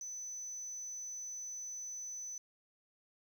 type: tone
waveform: sine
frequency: 6020 Hz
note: F#8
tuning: 29 cents sharp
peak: -39 dBFS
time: 0.01-2.38 s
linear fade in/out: 2 ms
effects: tanh soft clip ceiling -40 dBFS + 11-bit